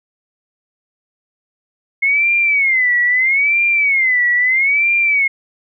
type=tone with vibrato; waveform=sine; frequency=2151 Hz; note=C7; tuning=47 cents sharp; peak=-11 dBFS; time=2.02-5.28 s; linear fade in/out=10 ms; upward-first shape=sine; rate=0.77 Hz; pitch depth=180 cents each way; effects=none